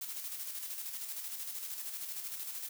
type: noise with tremolo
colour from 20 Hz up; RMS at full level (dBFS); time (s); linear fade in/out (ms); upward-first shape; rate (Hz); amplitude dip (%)
blue; -40; 0.01-2.69; 5; square; 13; 40
effects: none